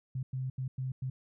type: tone bursts at uneven times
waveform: sine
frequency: 130.2 Hz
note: C3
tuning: 8 cents flat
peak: -32 dBFS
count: 5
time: 0.15-0.23 / 0.33-0.5 / 0.58-0.68 / 0.78-0.92 / 1.02-1.1 s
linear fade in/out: 5 ms
effects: none